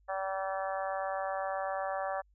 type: harmonic tone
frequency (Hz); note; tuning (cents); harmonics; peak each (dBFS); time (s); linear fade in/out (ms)
192.2; G3; -34; 3 / 4 / 5 / 6 / 7 / 8 / 9; -36 / -36 / -44 / -41 / -45 / -48 / -44; 0.08-2.22; 20
effects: added 50 Hz sine -63 dBFS peak until 2.34 s